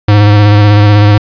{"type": "tone with vibrato", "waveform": "square", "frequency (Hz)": 103.83, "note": "G#2", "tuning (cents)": 0, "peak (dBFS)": -3, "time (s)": [0.08, 1.18], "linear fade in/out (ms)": 5, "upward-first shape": "square", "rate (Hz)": 16, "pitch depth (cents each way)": 21, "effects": ["resampled to 11025 Hz", "7-bit"]}